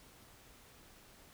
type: silence
effects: pink hiss -60 dBFS RMS until 1.33 s